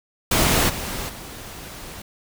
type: noise with level steps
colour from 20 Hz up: pink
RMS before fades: -18 / -29 / -37 dBFS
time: 0.31-2.02 s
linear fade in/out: 5 ms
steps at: 0.68 / 1.08 s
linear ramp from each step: 20 ms
effects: none